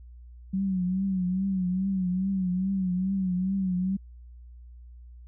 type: tone with vibrato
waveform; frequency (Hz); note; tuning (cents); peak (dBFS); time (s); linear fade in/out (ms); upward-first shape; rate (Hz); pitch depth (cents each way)
sine; 187.4; F#3; +22; -24; 0.53-3.97; 10; triangle; 2.4; 89
effects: added 60 Hz sine -44 dBFS peak until 5.27 s